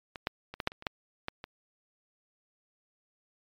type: clicks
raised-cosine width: 0.3 ms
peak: -23 / -13 / -25 / -16 / -10 / -29 / -29 / -13 / -17 / -24 dBFS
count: 10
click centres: 0.158 / 0.271 / 0.54 / 0.602 / 0.674 / 0.719 / 0.824 / 0.868 / 1.284 / 1.441 s
effects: MP3 96 kbps